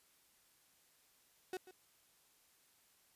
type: tone with echo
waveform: 35% pulse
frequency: 370.5 Hz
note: F#4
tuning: 2 cents sharp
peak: -38 dBFS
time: 1.53-1.57 s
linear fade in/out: 2 ms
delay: 140 ms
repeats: 1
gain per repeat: -15 dB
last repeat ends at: 1.71 s
effects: white hiss -71 dBFS RMS until 3.15 s + resampled to 32000 Hz